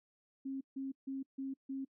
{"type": "tone bursts", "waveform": "sine", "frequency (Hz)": 269.3, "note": "C#4", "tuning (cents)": -50, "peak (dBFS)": -37, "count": 5, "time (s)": [0.45, 1.85], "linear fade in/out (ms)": 10, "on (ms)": 160, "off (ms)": 150, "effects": ["noise-tail reverb RT60 0.1 s tail -23 dB re dry"]}